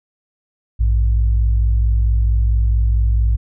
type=tone pair together; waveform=sine; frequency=56.91 / 101.4 Hz; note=A#1 / G#2; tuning=-41 / -41 cents; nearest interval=minor seventh; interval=1000 cents; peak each=-12 / -22 dBFS; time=0.79-3.37 s; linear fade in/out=20 ms; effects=none